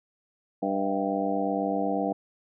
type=harmonic tone with a mistuned harmonic; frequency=98 Hz; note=G2; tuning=in tune; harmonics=2 / 3 / 4 / 5 / 6 / 7 / 8; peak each=-32 / -30 / -39 / -32 / -35 / -31 / -33 dBFS; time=0.62-2.13 s; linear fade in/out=10 ms; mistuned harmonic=6; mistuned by=+86 cents; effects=none